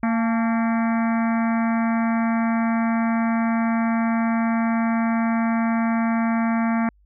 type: harmonic tone with a mistuned harmonic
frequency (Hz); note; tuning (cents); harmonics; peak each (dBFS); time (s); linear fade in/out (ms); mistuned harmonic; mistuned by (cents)
228.8; A#3; -32; 1 / 3 / 4 / 5 / 6 / 7 / 8 / 9 / 10; -19 / -29 / -31 / -33 / -35 / -36 / -37 / -38 / -39; 0.03-6.89; 2; 4; -59
effects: added 50 Hz sine -54 dBFS peak until 7.05 s